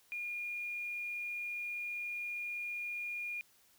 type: tone with quantisation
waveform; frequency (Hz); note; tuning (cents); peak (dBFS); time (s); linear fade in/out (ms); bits
sine; 2425; D#7; -45; -37; 0.12-3.41; 0; 10
effects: white hiss -67 dBFS RMS until 3.78 s